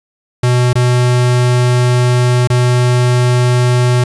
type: tone with dropouts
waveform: square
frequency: 123.7 Hz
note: B2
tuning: 3 cents sharp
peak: -9 dBFS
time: 0.43-4.04 s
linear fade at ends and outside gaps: 5 ms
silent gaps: 0.731-0.754 / 2.474-2.5 s
effects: resampled to 24000 Hz + 7-bit